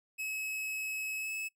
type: tone with pitch glide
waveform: 45% pulse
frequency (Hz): 2573 to 2595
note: E7 to E7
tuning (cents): -43 to -28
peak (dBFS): -35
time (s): 0.18-1.49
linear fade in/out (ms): 20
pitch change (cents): +15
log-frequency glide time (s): 1.17-1.31
effects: noise-tail reverb RT60 0.1 s tail -21 dB re dry